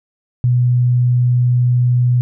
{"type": "tone", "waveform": "sine", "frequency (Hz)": 123.3, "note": "B2", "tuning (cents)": -2, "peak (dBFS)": -10, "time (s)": [0.44, 2.21], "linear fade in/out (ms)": 0, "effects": []}